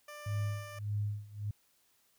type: tone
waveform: 15% pulse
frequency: 593 Hz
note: D5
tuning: 17 cents sharp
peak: -39 dBFS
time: 0.08-0.79 s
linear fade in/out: 5 ms
type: tone with tremolo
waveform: sine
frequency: 103.83 Hz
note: G#2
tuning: in tune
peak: -30 dBFS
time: 0.26-1.51 s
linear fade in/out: 5 ms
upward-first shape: sine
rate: 1.7 Hz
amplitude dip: 90%
effects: white hiss -71 dBFS RMS until 2.18 s